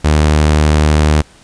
sawtooth tone, 76 Hz, D#2, 40 cents flat, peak -4 dBFS, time 0.04-1.22 s, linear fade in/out 10 ms, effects pink hiss -44 dBFS RMS until 1.43 s + resampled to 22050 Hz

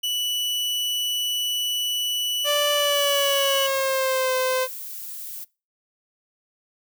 40% pulse tone, 2960 Hz, F#7, in tune, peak -22 dBFS, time 0.03-3.67 s, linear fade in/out 10 ms
sawtooth tone with pitch glide, 585 to 515.2 Hz, D5 to C5, -7 to -27 cents, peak -17 dBFS, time 2.44-4.68 s, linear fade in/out 50 ms, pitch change -220 cents, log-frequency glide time 2.73-4.34 s
violet noise, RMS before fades -35 dBFS, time 2.94-5.45 s, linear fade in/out 20 ms
effects noise-tail reverb RT60 0.3 s tail -23 dB re dry

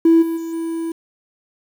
triangle tone with level steps, 329.6 Hz, E4, in tune, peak -5 / -17 / -22 / -19 dBFS, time 0.05-0.92 s, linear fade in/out 5 ms, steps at 0.21 / 0.36 / 0.52 s, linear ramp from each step 20 ms, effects tanh soft clip ceiling -5 dBFS + 7-bit

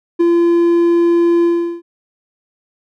triangle tone with ADSR envelope, 341.8 Hz, F4, 37 cents flat, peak -5 dBFS, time 0.19-1.82 s, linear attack 18 ms, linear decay 6 ms, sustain -2 dB, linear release 380 ms, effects none

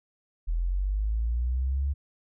sine linear sweep, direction up, 40.12 to 71.3 Hz, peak -24 dBFS, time 0.47-1.94 s, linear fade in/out 20 ms, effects none

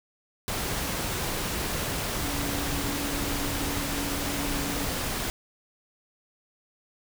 sine tone in noise, 284.1 Hz, C#4, 43 cents sharp, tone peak -34 dBFS, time 2.23-4.85 s, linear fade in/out 0 ms, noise pink, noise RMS -30 dBFS, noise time 0.48-5.3 s, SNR -7 dB, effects none

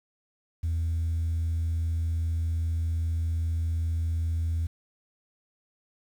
sine tone, 82.5 Hz, E2, 2 cents sharp, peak -23 dBFS, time 0.63-4.67 s, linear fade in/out 10 ms, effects tanh soft clip ceiling -23 dBFS + 9-bit

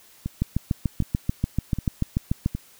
two click trains, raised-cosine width 5 ms, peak -15 / -9 dBFS, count 4 / 15, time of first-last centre 0.26-2.55 / 0.42-2.461 s, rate 1.31 / 6.86 Hz, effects white hiss -53 dBFS RMS until 2.79 s

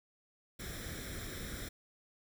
pink noise with comb filter, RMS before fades -43 dBFS, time 0.59-1.69 s, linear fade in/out 10 ms, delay 0.54 ms, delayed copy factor +0.75, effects none

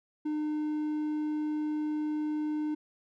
triangle tone, 303.4 Hz, D#4, 44 cents flat, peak -27 dBFS, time 0.25-2.75 s, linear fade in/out 10 ms, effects none

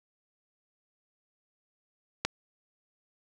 click, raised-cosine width 0.2 ms, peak -9 dBFS, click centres 2.25 s, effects none

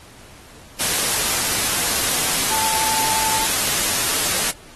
sine tone in noise, 880 Hz, A5, in tune, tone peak -24 dBFS, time 2.5-3.46 s, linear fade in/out 20 ms, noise white, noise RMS -20 dBFS, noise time 0.79-4.52 s, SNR -7 dB, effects pink hiss -45 dBFS RMS until 4.75 s + AAC 32 kbps

